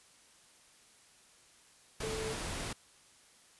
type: tone in noise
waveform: sine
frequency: 440 Hz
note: A4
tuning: in tune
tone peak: -37 dBFS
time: 2.03-2.33 s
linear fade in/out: 5 ms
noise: pink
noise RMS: -39 dBFS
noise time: 2-2.73 s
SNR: -1 dB
effects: white hiss -62 dBFS RMS until 3.59 s + resampled to 24000 Hz